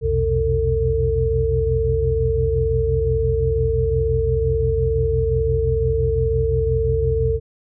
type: tone cluster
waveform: sine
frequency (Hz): 63 / 85.2 / 124.4 / 130.2 / 449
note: B1 / F2 / B2 / C3 / A4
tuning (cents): +35 / -42 / +13 / -8 / +35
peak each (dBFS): -22 / -24 / -26 / -26 / -19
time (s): 0.01-7.4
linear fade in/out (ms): 50
effects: none